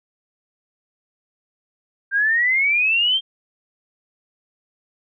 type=exponential sweep; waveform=sine; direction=up; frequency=1578 to 3207 Hz; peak=-15 dBFS; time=2.11-3.21 s; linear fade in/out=50 ms; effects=none